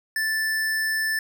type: tone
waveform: square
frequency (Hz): 1760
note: A6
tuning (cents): 0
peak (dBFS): -23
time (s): 0.16-1.19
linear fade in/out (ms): 2
effects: none